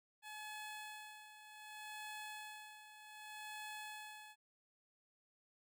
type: tone with tremolo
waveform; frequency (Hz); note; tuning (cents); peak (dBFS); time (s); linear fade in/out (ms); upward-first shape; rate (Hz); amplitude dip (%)
15% pulse; 853; G#5; +46; -40; 0.22-4.36; 50; sine; 0.65; 70
effects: none